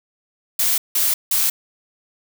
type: noise bursts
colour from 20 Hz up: blue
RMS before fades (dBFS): -18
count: 3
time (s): 0.59-1.5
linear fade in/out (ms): 5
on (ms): 190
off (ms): 170
effects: none